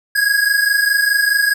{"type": "tone pair together", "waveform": "square", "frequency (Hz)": [1636.4, 1661.2], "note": ["G#6", "G#6"], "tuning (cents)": [-26, 0], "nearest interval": "unison", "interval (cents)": 26, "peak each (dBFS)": [-18, -15], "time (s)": [0.15, 1.54], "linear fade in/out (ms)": 10, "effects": []}